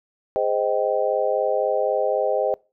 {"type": "chord", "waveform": "sine", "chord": "Ab major seventh", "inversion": "none", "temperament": "just", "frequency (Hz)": [415.3, 519.1, 623, 778.7], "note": ["Ab4", "C5", "Eb5", "G5"], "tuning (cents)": [0, -14, 2, -12], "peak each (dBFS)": [-26, -23, -23, -27], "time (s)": [0.36, 2.54], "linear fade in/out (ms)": 0, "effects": ["noise-tail reverb RT60 0.3 s tail -24 dB re dry"]}